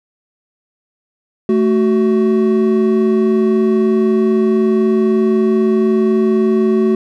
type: tone pair together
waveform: triangle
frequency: 219.8 / 374.3 Hz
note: A3 / F#4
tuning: -2 / +20 cents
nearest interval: major sixth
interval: 922 cents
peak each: -11 dBFS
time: 1.49-6.95 s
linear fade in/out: 2 ms
effects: none